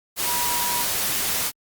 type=tone in noise; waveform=sine; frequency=966 Hz; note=B5; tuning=39 cents flat; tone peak=-27 dBFS; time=0.24-0.86 s; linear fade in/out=50 ms; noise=white; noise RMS=-24 dBFS; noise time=0.16-1.52 s; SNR=-6 dB; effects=Opus 48 kbps